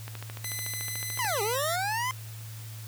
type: click train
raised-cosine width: 0.3 ms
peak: -23 dBFS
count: 17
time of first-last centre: 0.08-1.248 s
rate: 13.7 Hz
type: tone with pitch glide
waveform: 5% pulse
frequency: 2019 to 1830.2 Hz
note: B6 to A#6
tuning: +38 to -32 cents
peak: -23 dBFS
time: 0.44-1.76 s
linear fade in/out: 5 ms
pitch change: -170 cents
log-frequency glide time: 1.53-1.59 s
type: linear two-way sweep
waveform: 25% pulse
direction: down then up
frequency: 1046.5 to 392 to 1046.5 Hz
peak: -24 dBFS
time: 1.19-2.11 s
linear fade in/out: 0 ms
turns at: 1.42 s
effects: added 110 Hz sine -39 dBFS peak until 2.87 s + white hiss -48 dBFS RMS until 2.87 s